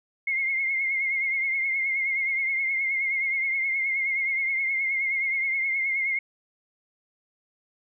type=tone with vibrato; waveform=sine; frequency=2139 Hz; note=C7; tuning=38 cents sharp; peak=-23 dBFS; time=0.27-6.19 s; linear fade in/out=5 ms; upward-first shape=triangle; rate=9.5 Hz; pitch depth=58 cents each way; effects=none